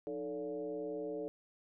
sine tone with frequency modulation, 440 Hz, A4, in tune, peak -37 dBFS, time 0.07-1.28 s, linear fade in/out 0 ms, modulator 131 Hz, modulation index 1.1, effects none

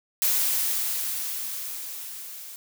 blue noise with level ramp, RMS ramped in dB -22 to -41 dBFS, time 0.22-2.56 s, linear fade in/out 0 ms, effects none

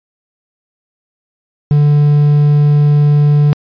triangle tone with quantisation, 146.83 Hz, D3, in tune, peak -4 dBFS, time 1.71-3.53 s, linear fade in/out 0 ms, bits 5, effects resampled to 11025 Hz

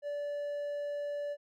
triangle tone, 580 Hz, D5, 22 cents flat, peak -32 dBFS, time 0.02-1.37 s, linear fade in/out 50 ms, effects none

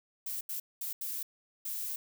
violet noise bursts at uneven times, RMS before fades -37 dBFS, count 5, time 0.26-0.41 / 0.49-0.6 / 0.81-0.93 / 1.01-1.23 / 1.65-1.96 s, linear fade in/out 5 ms, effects none

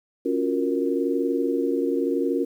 sine chord, Gb major seventh, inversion second, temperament equal, 277.2 / 349.2 / 370 / 466.2 Hz, Db4 / F4 / Gb4 / Bb4, 0 / 0 / 0 / 0 cents, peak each -25 / -26 / -30 / -26 dBFS, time 0.25-2.45 s, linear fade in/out 10 ms, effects 9-bit

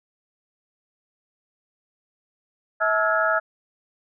sine tone cluster, 645 / 869 / 1310 / 1422 / 1665 Hz, E5 / A5 / E6 / F6 / G#6, -38 / -22 / -11 / +31 / +4 cents, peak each -23 / -30 / -24 / -24 / -26 dBFS, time 2.8-3.4 s, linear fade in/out 20 ms, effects none

